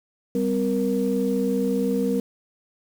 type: tone cluster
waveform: sine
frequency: 196.4 / 256.6 / 470.5 Hz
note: G3 / C4 / A#4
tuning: +4 / -34 / +16 cents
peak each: -24 dBFS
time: 0.35-2.2 s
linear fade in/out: 2 ms
effects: tanh soft clip ceiling -11 dBFS + 7-bit